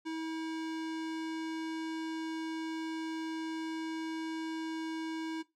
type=tone; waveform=square; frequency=321.4 Hz; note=E4; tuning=44 cents flat; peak=-36 dBFS; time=0.05-5.43 s; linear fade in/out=20 ms; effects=noise-tail reverb RT60 0.2 s tail -18 dB re dry + low-pass 6000 Hz 12 dB/octave